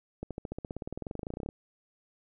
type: accelerating click train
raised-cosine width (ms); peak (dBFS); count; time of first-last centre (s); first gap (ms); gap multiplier
2; -23; 27; 0.23-1.489; 77; 0.96
effects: none